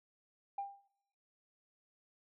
sine tone with exponential decay, 797 Hz, G5, 28 cents sharp, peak -33 dBFS, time 0.58-0.88 s, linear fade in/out 5 ms, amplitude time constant 64 ms, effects noise-tail reverb RT60 0.9 s tail -25 dB re dry + tanh soft clip ceiling -31 dBFS

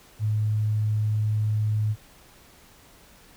sine tone, 107.1 Hz, A2, 46 cents flat, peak -21 dBFS, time 0.19-1.96 s, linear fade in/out 50 ms, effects pink hiss -53 dBFS RMS until 3.36 s

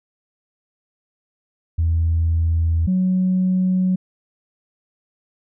sine tone pair in turn, 82.41 / 185 Hz, E2 / F#3, 0 / 0 cents, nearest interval octave + major second, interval 1400 cents, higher second, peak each -14 dBFS, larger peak neither, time 1.78-2.87 / 2.87-3.96 s, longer neither, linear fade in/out 10 ms, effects tanh soft clip ceiling -11 dBFS

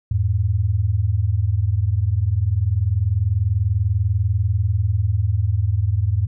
sine tone pair together, 85.26 / 105.5 Hz, F2 / G#2, -41 / +28 cents, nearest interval major third, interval 369 cents, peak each -20 / -18 dBFS, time 0.11-6.27 s, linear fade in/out 5 ms, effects none

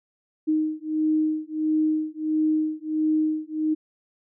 sine beating tone pair, 310 / 311.5 Hz, D#4 / D#4, -6 / +2 cents, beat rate 1.5 Hz, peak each -24 dBFS, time 0.47-3.75 s, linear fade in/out 20 ms, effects none

